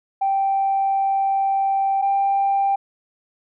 sine tone pair in turn, 782 / 789.7 Hz, G5 / G5, -4 / +13 cents, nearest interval unison, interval 17 cents, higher second, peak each -16 / -15 dBFS, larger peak second, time 0.21-2.02 / 2.02-2.76 s, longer first, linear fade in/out 10 ms, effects tanh soft clip ceiling -12 dBFS

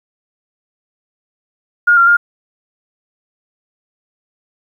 sine tone with pitch steps, 1424 / 1381 / 1411 Hz, F6 / F6 / F6, +33 / -20 / +17 cents, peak -6 dBFS, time 1.87-2.17 s, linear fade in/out 10 ms, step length 100 ms, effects 8-bit

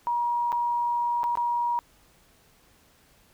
sine tone with dropouts, 954 Hz, A#5, 40 cents sharp, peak -23 dBFS, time 0.07-1.79 s, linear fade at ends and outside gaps 0 ms, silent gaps 0.52-0.527 / 1.233-1.24 / 1.354-1.373 s, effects pink hiss -60 dBFS RMS until 3.33 s

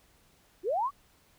sine linear sweep, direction up, 321.2 to 1174.7 Hz, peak -26 dBFS, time 0.63-0.91 s, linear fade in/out 50 ms, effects pink hiss -64 dBFS RMS until 1.38 s

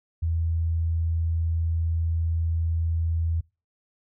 sine tone, 82.41 Hz, E2, in tune, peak -22 dBFS, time 0.22-3.41 s, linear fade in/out 10 ms, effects noise-tail reverb RT60 0.3 s tail -25 dB re dry

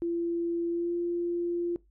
sine tone with pitch glide, 340.3 to 346 Hz, F4 to F4, -45 to -16 cents, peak -27 dBFS, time 0.02-1.76 s, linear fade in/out 0 ms, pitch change +29 cents, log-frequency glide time 0.69-0.94 s, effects noise-tail reverb RT60 0.2 s tail -21 dB re dry + added 50 Hz sine -60 dBFS peak until 1.9 s

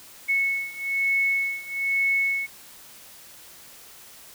sine beating tone pair, 2201 / 2202.1 Hz, C#7 / C#7, -13 / -12 cents, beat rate 1.1 Hz, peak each -26 / -24 dBFS, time 0.28-2.47 s, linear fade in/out 20 ms, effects white hiss -47 dBFS RMS until 4.34 s

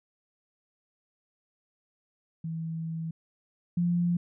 sine tone pair in turn, 162.8 / 173.9 Hz, E3 / F3, -21 / -7 cents, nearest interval minor second, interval 114 cents, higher second, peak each -31 / -23 dBFS, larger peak second, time 2.44-3.11 / 3.77-4.17 s, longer first, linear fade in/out 5 ms, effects none

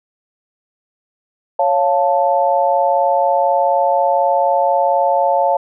sine chord, Db augmented, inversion none, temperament equal, 554.4 / 698.5 / 880 Hz, Db5 / F5 / A5, 0 / 0 / 0 cents, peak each -16 dBFS, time 1.59-5.57 s, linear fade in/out 5 ms, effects none

